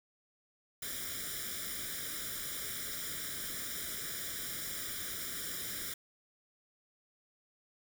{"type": "noise with comb filter", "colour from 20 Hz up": "white", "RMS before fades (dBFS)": -40, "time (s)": [0.82, 5.94], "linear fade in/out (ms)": 5, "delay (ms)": 0.56, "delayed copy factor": 1, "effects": []}